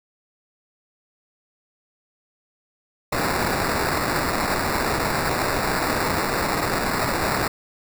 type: noise with sample-and-hold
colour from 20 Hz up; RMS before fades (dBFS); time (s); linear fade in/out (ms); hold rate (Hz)
white; -23; 3.12-7.48; 5; 3150
effects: none